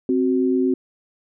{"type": "tone pair together", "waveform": "sine", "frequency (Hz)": [262.2, 370.8], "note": ["C4", "F#4"], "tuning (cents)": [4, 4], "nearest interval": "tritone", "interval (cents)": 600, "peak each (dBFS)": [-18, -20], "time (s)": [0.09, 0.74], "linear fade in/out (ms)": 2, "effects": []}